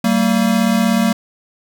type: tone pair together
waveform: square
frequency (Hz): 192.5 / 228.9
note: G3 / A#3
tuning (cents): -31 / -31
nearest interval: minor third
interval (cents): 300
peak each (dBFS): -17 / -15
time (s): 0.04-1.13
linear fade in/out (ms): 5
effects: none